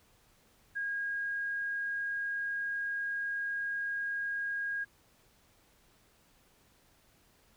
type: tone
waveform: sine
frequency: 1632 Hz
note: G#6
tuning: 31 cents flat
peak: -32 dBFS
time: 0.75-4.85 s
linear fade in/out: 20 ms
effects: pink hiss -66 dBFS RMS until 7.56 s